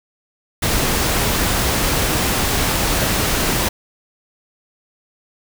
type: noise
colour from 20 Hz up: pink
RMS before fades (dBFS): -18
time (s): 0.62-3.69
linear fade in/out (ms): 10
effects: none